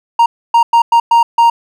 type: tone bursts at uneven times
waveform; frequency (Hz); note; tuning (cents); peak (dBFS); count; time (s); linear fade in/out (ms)
triangle; 932.3; A#5; 0; -3; 6; 0.19-0.26 / 0.54-0.63 / 0.73-0.82 / 0.92-1 / 1.11-1.23 / 1.38-1.5; 5
effects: none